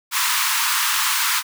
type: high-pass noise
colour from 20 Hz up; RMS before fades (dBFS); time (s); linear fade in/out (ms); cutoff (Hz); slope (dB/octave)
pink; -20; 0.11-1.43; 50; 920; 96
effects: none